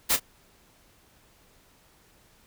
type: noise with echo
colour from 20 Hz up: white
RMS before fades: -22 dBFS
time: 0.09-0.17 s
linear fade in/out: 20 ms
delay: 30 ms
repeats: 1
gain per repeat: -13 dB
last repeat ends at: 0.2 s
effects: pink hiss -60 dBFS RMS until 2.46 s